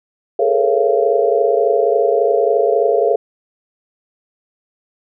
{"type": "tone cluster", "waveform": "sine", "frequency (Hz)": [414.2, 437.7, 468.9, 546, 683], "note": ["G#4", "A4", "A#4", "C#5", "F5"], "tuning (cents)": [-5, -9, 10, -26, -39], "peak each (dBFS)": -18, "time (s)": [0.39, 3.16], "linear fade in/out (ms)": 5, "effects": []}